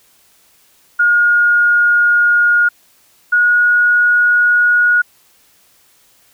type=tone pair in turn; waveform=sine; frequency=1430 / 1449.1 Hz; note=F6 / F#6; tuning=+41 / -37 cents; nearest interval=unison; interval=22 cents; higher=second; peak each=-8 dBFS; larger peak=neither; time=0.99-2.69 / 3.32-5.02 s; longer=neither; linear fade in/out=10 ms; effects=white hiss -52 dBFS RMS until 6.33 s